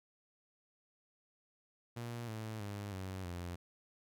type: tone with pitch steps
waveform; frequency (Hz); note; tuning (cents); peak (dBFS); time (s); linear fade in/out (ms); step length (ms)
sawtooth; 118.4 / 109.83 / 101.89 / 94.52 / 87.68; A#2 / A2 / G#2 / F#2 / F2; +27 / -3 / -33 / +37 / +7; -37; 1.96-3.56; 10; 320
effects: none